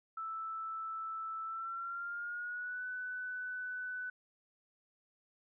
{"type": "tone with pitch glide", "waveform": "sine", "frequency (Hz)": [1318.5, 1497.2], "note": ["E6", "F#6"], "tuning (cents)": [0, 20], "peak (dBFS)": -38, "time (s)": [0.17, 4.1], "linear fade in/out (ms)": 5, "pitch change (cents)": 220, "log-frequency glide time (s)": [1.44, 2.84], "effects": []}